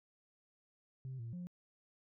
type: tone with pitch steps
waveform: sine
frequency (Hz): 130.9 / 115.8 / 177.5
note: C3 / A#2 / F3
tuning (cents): +1 / -11 / +28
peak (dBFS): -40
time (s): 1.05-1.47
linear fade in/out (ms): 0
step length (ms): 140
effects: tanh soft clip ceiling -39 dBFS